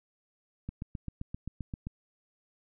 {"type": "click train", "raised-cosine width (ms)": 5, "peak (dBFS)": -24, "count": 10, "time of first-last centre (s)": [0.69, 1.87], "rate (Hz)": 7.63, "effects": []}